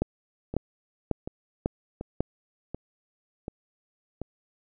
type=two click trains; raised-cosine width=2 ms; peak=-20 / -11 dBFS; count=6 / 5; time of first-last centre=0.54-4.216 / 0.02-2.206 s; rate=1.36 / 1.83 Hz; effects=none